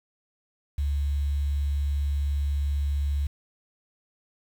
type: tone with quantisation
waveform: sine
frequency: 71.3 Hz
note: C#2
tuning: 49 cents sharp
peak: -23 dBFS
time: 0.78-3.27 s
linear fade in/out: 5 ms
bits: 8
effects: none